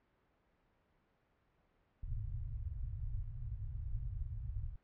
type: low-pass noise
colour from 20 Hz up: pink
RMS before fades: -41 dBFS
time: 2.03-4.76 s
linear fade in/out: 5 ms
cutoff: 130 Hz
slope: 96 dB/octave
effects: pink hiss -75 dBFS RMS until 4.83 s + low-pass 2000 Hz 12 dB/octave